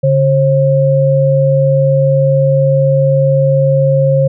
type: tone pair together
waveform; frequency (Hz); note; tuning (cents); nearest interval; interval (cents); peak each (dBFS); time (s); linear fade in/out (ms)
sine; 142.1 / 536; C#3 / C5; +43 / +42; octave + major seventh; 2299; -10; 0.03-4.28; 10
effects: none